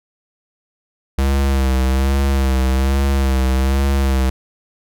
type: tone with vibrato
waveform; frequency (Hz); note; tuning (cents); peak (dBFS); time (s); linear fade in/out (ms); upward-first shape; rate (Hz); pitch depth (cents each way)
square; 66.9; C2; +39; -14; 1.18-4.3; 5; sine; 1.2; 49
effects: none

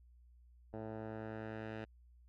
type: tone with low-pass filter sweep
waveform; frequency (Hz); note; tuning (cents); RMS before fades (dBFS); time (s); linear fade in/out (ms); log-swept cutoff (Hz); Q
10% pulse; 110; A2; 0; -45; 0.73-1.85; 10; 830 to 2500; 1.2
effects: added 60 Hz sine -60 dBFS peak until 2.28 s

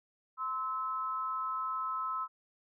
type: tone pair together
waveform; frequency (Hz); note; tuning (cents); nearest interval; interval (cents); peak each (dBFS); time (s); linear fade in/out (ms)
sine; 1037.6 / 1300; C6 / E6; -15 / -24; major third; 391; -37 / -34; 0.37-2.28; 50
effects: none

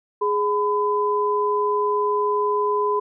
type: tone pair together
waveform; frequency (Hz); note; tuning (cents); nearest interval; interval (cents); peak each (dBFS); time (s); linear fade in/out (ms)
sine; 415.9 / 1006.5; G#4 / B5; +2 / +33; octave + minor third; 1531; -21; 0.21-3; 10
effects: none

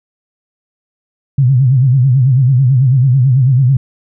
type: tone with vibrato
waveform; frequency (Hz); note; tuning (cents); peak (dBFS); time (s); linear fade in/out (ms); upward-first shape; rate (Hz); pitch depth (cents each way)
sine; 130; C3; -11; -6; 1.38-3.77; 5; sine; 9.1; 130
effects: none

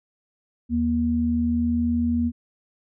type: tone pair together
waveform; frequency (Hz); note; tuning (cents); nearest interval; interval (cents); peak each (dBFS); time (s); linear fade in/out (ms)
sine; 79.46 / 238.1; D#2 / A#3; +37 / +37; octave + perfect fifth; 1900; -27 / -20; 0.69-2.32; 50
effects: none

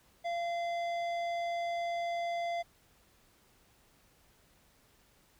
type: tone with tanh clipping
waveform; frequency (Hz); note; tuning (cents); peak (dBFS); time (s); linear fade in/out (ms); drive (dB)
sine; 687; F5; -29; -34; 0.24-2.63; 20; 13
effects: pink hiss -66 dBFS RMS until 5.39 s

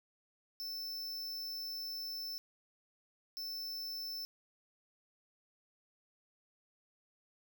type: tone bursts at uneven times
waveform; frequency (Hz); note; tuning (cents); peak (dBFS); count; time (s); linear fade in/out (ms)
square; 5300; E8; +9; -40; 2; 0.6-2.38 / 3.37-4.25; 0
effects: none

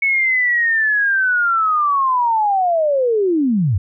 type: linear sweep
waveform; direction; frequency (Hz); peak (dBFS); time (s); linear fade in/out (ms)
sine; down; 2217 to 82.41; -13; 0.02-3.78; 5
effects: none

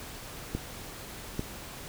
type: clicks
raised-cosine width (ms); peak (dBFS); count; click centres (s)
3; -17; 2; 0.55 / 1.394
effects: pink hiss -43 dBFS RMS until 1.88 s

